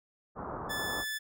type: low-pass noise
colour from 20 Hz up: white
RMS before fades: -39 dBFS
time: 0.35-1.05 s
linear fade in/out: 50 ms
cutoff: 1300 Hz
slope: 48 dB/octave
type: tone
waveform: sawtooth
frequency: 1739 Hz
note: A6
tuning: 21 cents flat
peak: -30 dBFS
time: 0.69-1.19 s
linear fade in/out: 20 ms
effects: none